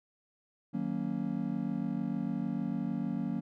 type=chord; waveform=triangle; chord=D# minor seventh; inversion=none; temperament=just; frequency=155.56 / 186.68 / 233.3 / 280 Hz; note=D#3 / F#3 / A#3 / C#4; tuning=0 / +16 / +2 / +18 cents; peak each=-38 / -34 / -33 / -36 dBFS; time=0.73-3.41 s; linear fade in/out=20 ms; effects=none